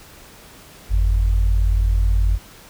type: tone pair together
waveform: sine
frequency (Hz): 49.22 / 87.7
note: G1 / F2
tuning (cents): +8 / +8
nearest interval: minor seventh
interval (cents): 1000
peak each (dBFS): -14 / -23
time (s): 0.89-2.39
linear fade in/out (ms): 50
effects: pink hiss -44 dBFS RMS until 2.69 s